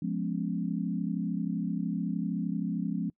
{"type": "chord", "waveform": "sine", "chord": "C# dominant seventh", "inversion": "first", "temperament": "equal", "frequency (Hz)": [174.61, 207.7, 246.9, 277.2], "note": ["E#3", "G#3", "B3", "C#4"], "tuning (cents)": [0, 0, 0, 0], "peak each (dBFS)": [-32, -33, -37, -36], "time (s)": [0.02, 3.1], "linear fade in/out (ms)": 5, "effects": ["noise-tail reverb RT60 0.1 s tail -26 dB re dry"]}